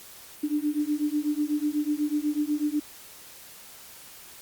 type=beating tone pair; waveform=sine; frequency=293.7 / 301.8 Hz; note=D4 / D4; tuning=0 / +47 cents; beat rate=8.1 Hz; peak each=-27 dBFS; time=0.43-2.8 s; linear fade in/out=10 ms; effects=white hiss -47 dBFS RMS until 4.41 s + Opus 48 kbps